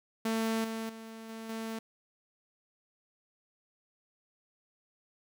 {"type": "tone with level steps", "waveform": "sawtooth", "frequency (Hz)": 223.8, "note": "A3", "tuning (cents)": 30, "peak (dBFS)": [-25, -31, -40, -37, -32], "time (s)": [0.25, 1.79], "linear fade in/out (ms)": 5, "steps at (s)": [0.64, 0.89, 1.29, 1.49], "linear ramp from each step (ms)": 5, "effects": []}